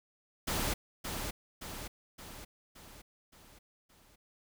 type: noise with echo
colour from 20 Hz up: pink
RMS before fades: -33 dBFS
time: 0.47-0.74 s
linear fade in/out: 10 ms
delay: 570 ms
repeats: 6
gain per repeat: -5 dB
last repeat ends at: 4.16 s
effects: none